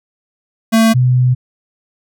square / sine tone pair in turn, 224.5 / 126 Hz, A3 / B2, +35 / +35 cents, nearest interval minor seventh, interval 1000 cents, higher first, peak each -8 dBFS, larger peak neither, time 0.72-0.94 / 0.94-1.35 s, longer second, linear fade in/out 20 ms, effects none

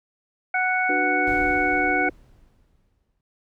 harmonic tone, 740 Hz, F#5, in tune, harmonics 1 / 2 / 3, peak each -24 / -24 / -24 dBFS, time 0.54-2.09 s, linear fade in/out 5 ms
sine chord, B minor, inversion first, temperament just, 296.3 / 370.4 / 493.9 Hz, D4 / F#4 / B4, +15 / +2 / 0 cents, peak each -27 / -29 / -31 dBFS, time 0.89-2.1 s, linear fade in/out 5 ms
brown noise with exponential decay, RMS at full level -31 dBFS, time 1.27-3.21 s, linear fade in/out 1 ms, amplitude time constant 420 ms
effects none

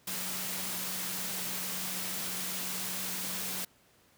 sine tone in noise, 185 Hz, F#3, in tune, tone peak -46 dBFS, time 0.07-3.65 s, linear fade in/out 5 ms, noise white, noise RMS -36 dBFS, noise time 0.07-3.65 s, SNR -13 dB, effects pink hiss -64 dBFS RMS until 4.17 s + high-pass 80 Hz 12 dB/octave

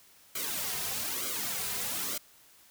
white noise with flanger, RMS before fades -34 dBFS, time 0.35-2.18 s, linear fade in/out 5 ms, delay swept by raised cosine 1.1 to 3.6 ms, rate 1.1 Hz, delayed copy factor -0.8, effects white hiss -59 dBFS RMS until 2.7 s

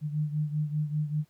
sine beating tone pair, 150 / 155.1 Hz, D3 / D#3, +37 / -5 cents, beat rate 5.1 Hz, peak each -28 / -33 dBFS, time 0.01-1.25 s, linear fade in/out 50 ms, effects pink hiss -69 dBFS RMS until 1.29 s

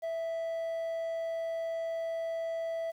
triangle tone with quantisation, 659.3 Hz, E5, in tune, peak -30 dBFS, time 0.02-2.92 s, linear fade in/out 20 ms, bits 10, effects none

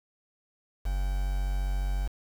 triangle tone with quantisation, 47.21 Hz, F#1, 36 cents sharp, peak -24 dBFS, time 0.85-2.08 s, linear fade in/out 10 ms, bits 7, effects none

